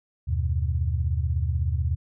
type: tone cluster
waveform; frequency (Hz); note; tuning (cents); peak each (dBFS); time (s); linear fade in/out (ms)
sine; 77.2 / 93.5 / 124.5; D#2 / F#2 / B2; -13 / +19 / +14; -24 / -28 / -29; 0.27-1.96; 20
effects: none